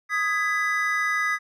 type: chord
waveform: triangle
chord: G# minor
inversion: second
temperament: just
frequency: 1245.9 / 1661.2 / 1993.5 Hz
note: D#6 / G#6 / B6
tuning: +2 / 0 / +16 cents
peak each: -25 / -26 / -23 dBFS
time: 0.09-1.39 s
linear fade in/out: 50 ms
effects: none